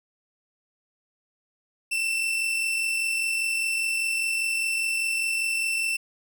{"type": "tone pair together", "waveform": "40% pulse", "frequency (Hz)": [2637, 2682], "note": ["E7", "E7"], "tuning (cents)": [0, 29], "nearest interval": "unison", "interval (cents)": 29, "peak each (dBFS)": [-34, -23], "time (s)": [1.91, 5.97], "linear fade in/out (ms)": 10, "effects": []}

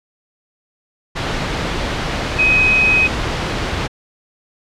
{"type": "tone in noise", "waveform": "sine", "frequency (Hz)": 2526, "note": "D#7", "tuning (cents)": 26, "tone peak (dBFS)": -10, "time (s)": [2.38, 3.08], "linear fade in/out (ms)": 20, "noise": "pink", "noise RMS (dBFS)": -20, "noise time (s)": [1.15, 3.88], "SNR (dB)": 7, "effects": ["low-pass 4000 Hz 12 dB/octave"]}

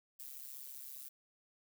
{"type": "noise with amplitude modulation", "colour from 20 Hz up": "violet", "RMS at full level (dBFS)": -45, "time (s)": [0.19, 1.09], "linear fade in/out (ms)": 10, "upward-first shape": "sine", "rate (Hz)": 135, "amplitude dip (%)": 95, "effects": []}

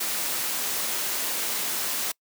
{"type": "noise", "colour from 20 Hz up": "white", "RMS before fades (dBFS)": -28, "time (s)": [0, 2.12], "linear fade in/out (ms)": 10, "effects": ["noise-tail reverb RT60 0.1 s tail -25 dB re dry", "high-pass 200 Hz 12 dB/octave"]}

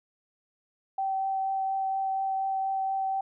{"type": "tone with vibrato", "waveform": "sine", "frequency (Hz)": 772, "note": "G5", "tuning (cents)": -27, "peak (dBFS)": -26, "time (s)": [0.98, 3.21], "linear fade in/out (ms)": 5, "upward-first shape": "triangle", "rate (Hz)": 4.2, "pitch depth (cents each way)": 10, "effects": []}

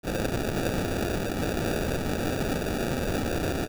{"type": "noise with sample-and-hold", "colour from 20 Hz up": "white", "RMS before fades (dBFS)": -28, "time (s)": [0.03, 3.68], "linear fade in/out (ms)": 50, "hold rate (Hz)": 1050, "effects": []}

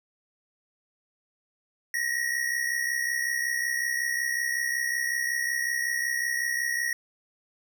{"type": "tone pair together", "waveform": "square", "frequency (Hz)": [1855, 1920.4], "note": ["A#6", "B6"], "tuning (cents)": [-9, -49], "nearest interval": "minor second", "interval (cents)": 60, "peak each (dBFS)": [-30, -29], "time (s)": [1.94, 6.93], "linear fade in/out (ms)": 2, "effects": []}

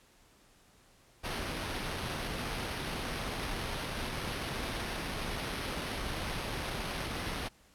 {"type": "noise with sample-and-hold", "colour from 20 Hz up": "pink", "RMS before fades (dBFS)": -37, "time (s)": [1.23, 7.49], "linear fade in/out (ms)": 20, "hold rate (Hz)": 7350, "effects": ["pink hiss -63 dBFS RMS until 7.74 s", "low-pass 12000 Hz 12 dB/octave"]}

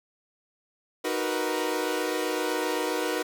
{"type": "chord", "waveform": "sawtooth", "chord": "B major seventh", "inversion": "first", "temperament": "equal", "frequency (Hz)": [311.1, 370, 466.2, 493.9], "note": ["D#4", "F#4", "A#4", "B4"], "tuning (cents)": [0, 0, 0, 0], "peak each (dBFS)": -28, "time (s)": [1.04, 3.23], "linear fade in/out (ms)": 10, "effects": []}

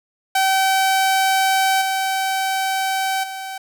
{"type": "tone with level steps", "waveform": "sawtooth", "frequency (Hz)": 768, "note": "G5", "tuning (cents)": -36, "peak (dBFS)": [-11, -15, -24], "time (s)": [0.35, 3.58], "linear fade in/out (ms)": 5, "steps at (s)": [1.81, 3.23], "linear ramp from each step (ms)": 10, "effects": []}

